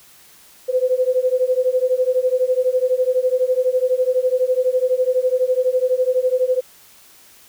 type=beating tone pair; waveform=sine; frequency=503 / 515 Hz; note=B4 / C5; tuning=+32 / -28 cents; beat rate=12 Hz; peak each=-18 dBFS; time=0.68-6.61 s; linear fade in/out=20 ms; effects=white hiss -48 dBFS RMS until 7.48 s